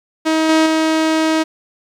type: tone with level steps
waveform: sawtooth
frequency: 317.6 Hz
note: D#4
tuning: 36 cents sharp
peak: -9 / -6 / -9 dBFS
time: 0.25-1.44 s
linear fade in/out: 20 ms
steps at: 0.49 / 0.66 s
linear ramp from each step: 2 ms
effects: low-pass 7000 Hz 12 dB/octave + 8-bit